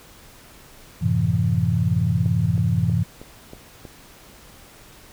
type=chord; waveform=sine; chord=F# half-diminished seventh; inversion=none; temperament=equal with one note detuned; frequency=92.5 / 110 / 130.81 / 167.5 Hz; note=F#2 / A2 / C3 / E3; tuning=0 / 0 / 0 / +28 cents; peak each=-24 / -22 / -24 / -22 dBFS; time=1.01-3.04 s; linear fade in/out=20 ms
type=click train; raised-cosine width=2 ms; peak=-24 dBFS; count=6; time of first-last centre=2.26-3.852 s; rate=3.14 Hz
effects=pink hiss -47 dBFS RMS until 5.12 s